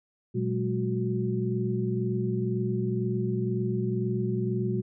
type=tone cluster; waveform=sine; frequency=120.9 / 187.7 / 209.7 / 366.9 Hz; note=B2 / F#3 / G#3 / F#4; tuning=-36 / +25 / +17 / -15 cents; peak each=-29 / -32 / -32 / -31 dBFS; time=0.34-4.82 s; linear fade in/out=20 ms; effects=none